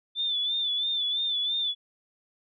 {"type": "tone with vibrato", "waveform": "sine", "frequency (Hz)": 3520, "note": "A7", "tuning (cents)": 0, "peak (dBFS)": -25, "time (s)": [0.15, 1.75], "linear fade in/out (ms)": 50, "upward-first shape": "sine", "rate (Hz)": 3, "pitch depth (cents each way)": 59, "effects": []}